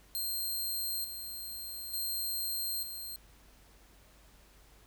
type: tone with tremolo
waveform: 5% pulse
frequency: 4186 Hz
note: C8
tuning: in tune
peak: -26 dBFS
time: 0.15-3.16 s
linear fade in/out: 0 ms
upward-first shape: square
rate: 0.56 Hz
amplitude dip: 55%
effects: added 50 Hz sine -60 dBFS peak until 4.86 s + pink hiss -62 dBFS RMS until 4.86 s